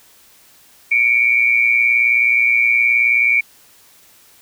sine tone pair together, 2244 / 2363 Hz, C#7 / D7, +21 / +10 cents, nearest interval minor second, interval 89 cents, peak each -14 dBFS, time 0.91-3.41 s, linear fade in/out 10 ms, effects white hiss -49 dBFS RMS until 4.41 s

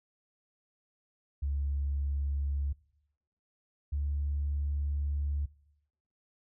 sine tone pair in turn, 70.5 / 72.06 Hz, C#2 / D2, +30 / -32 cents, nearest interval unison, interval 38 cents, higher second, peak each -28 dBFS, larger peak neither, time 1.42-2.73 / 3.92-5.46 s, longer second, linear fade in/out 10 ms, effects noise-tail reverb RT60 0.9 s tail -23 dB re dry + tanh soft clip ceiling -24 dBFS

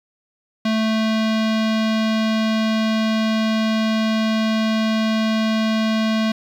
square tone with low-pass filter, 220 Hz, A3, in tune, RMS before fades -19 dBFS, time 0.65-6.32 s, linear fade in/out 5 ms, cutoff 4100 Hz, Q 1.8, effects 7-bit

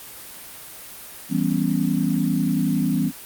sine chord, C# half-diminished seventh, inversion first, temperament equal with one note detuned, 164.81 / 195.43 / 246.9 / 277.2 Hz, E3 / G3 / B3 / C#4, 0 / -5 / 0 / 0 cents, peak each -24 dBFS, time 1.29-3.12 s, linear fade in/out 50 ms, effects white hiss -39 dBFS RMS until 3.25 s + Opus 32 kbps

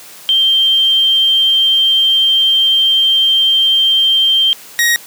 sine / sawtooth tone pair in turn, 3154 / 1885.2 Hz, G7 / A#6, +10 / +19 cents, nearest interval major sixth, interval 891 cents, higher first, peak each -8 / -6 dBFS, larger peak second, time 0.29-4.53 / 4.79-4.96 s, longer first, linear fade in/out 0 ms, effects white hiss -36 dBFS RMS until 5.06 s + high-pass 150 Hz 12 dB/octave

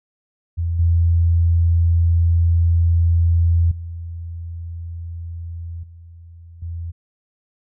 sine tone with level steps, 84.4 Hz, E2, 41 cents sharp, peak -18 / -12 / -27 / -38 / -25 dBFS, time 0.57-6.92 s, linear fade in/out 20 ms, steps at 0.79 / 3.71 / 5.83 / 6.62 s, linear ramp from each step 5 ms, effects none

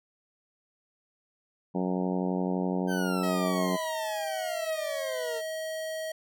harmonic tone, 91.8 Hz, F#2, 13 cents flat, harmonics 2 / 3 / 4 / 5 / 6 / 7 / 8 / 9 / 10, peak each -29 / -33 / -35 / -37 / -39 / -40 / -41 / -42 / -43 dBFS, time 1.74-3.77 s, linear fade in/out 20 ms
40% pulse exponential sweep, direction down, 1568 to 449.6 Hz, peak -33 dBFS, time 2.87-5.42 s, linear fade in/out 50 ms
square tone, 636 Hz, D#5, 38 cents sharp, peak -33 dBFS, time 3.23-6.12 s, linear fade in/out 5 ms
effects none

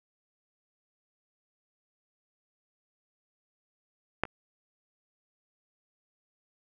clicks, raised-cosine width 0.5 ms, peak -10 / -29 dBFS, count 2, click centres 4.236 / 4.253 s, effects none

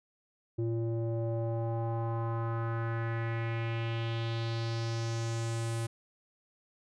square tone with low-pass filter sweep, 114.9 Hz, A#2, 25 cents flat, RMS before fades -33 dBFS, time 0.58-5.87 s, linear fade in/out 10 ms, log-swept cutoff 370 to 9700 Hz, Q 2.7, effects none

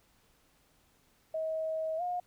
sine tone with pitch glide, 637 to 715 Hz, D#5 to F5, +41 to +41 cents, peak -31 dBFS, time 1.34-2.2 s, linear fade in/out 5 ms, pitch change +200 cents, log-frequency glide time 1.97-2.02 s, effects pink hiss -68 dBFS RMS until 2.26 s

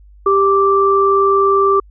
sine tone pair together, 394.2 / 1171.8 Hz, G4 / D6, +10 / -4 cents, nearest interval octave + perfect fifth, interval 1886 cents, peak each -12 dBFS, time 0.26-1.8 s, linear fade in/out 5 ms, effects added 50 Hz sine -40 dBFS peak until 1.9 s

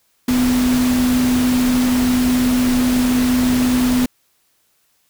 sine tone in noise, 250 Hz, B3, 21 cents sharp, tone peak -13 dBFS, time 0.28-4.06 s, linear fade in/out 5 ms, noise pink, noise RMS -24 dBFS, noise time 0.28-4.06 s, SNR +8 dB, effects white hiss -62 dBFS RMS until 5.09 s

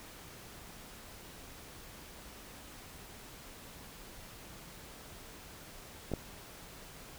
clicks, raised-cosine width 2 ms, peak -25 / -19 dBFS, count 2, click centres 6.117 / 6.137 s, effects pink hiss -51 dBFS RMS until 7.18 s

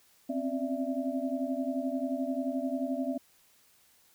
sine tone cluster, 259.2 / 270.6 / 588 / 666 Hz, C4 / C#4 / D5 / E5, -16 / -42 / +2 / +18 cents, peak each -33 / -34 / -39 / -37 dBFS, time 0.29-3.18 s, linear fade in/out 10 ms, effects white hiss -64 dBFS RMS until 4.14 s

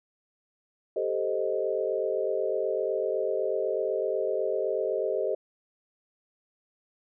sine chord, A half-diminished seventh, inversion third, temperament equal, 392 / 440 / 523.3 / 622.3 Hz, G4 / A4 / C5 / Eb5, 0 / 0 / 0 / 0 cents, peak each -31 dBFS, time 0.96-5.35 s, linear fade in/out 5 ms, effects none

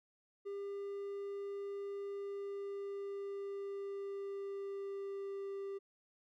triangle tone with pitch glide, 400 to 394.5 Hz, G4 to G4, +35 to +11 cents, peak -38 dBFS, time 0.45-5.79 s, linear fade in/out 20 ms, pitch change -24 cents, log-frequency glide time 2.12-5.52 s, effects none

